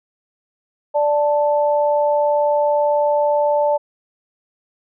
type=tone pair together; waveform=sine; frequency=587.3 / 880 Hz; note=D5 / A5; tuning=0 / 0 cents; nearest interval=perfect fifth; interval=700 cents; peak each=-15 / -19 dBFS; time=0.94-3.78 s; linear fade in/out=20 ms; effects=none